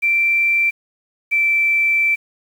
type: tone pair in turn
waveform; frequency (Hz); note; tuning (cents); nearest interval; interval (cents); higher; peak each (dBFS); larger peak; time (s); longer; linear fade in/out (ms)
sine; 2349 / 2333; D7 / D7; 0 / -12; unison; 12; first; -13; neither; 0.02-0.71 / 1.31-2.16; second; 20
effects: 7-bit